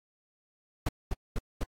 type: noise bursts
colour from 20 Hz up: brown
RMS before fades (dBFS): -29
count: 4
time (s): 0.86-1.636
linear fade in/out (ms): 5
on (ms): 29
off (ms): 220
effects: AAC 48 kbps